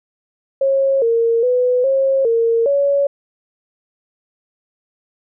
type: tone with pitch steps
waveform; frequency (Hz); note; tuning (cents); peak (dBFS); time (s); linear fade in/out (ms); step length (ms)
sine; 543 / 461.2 / 498.3 / 539 / 459.9 / 563; C#5 / A#4 / B4 / C#5 / A#4 / C#5; -36 / -19 / +15 / -49 / -23 / +27; -12; 0.61-3.07; 5; 410
effects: none